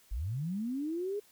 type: linear sweep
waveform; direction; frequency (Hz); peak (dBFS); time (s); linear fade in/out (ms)
sine; up; 41.63 to 422.3; -32; 0.11-1.2; 10
effects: white hiss -63 dBFS RMS until 1.31 s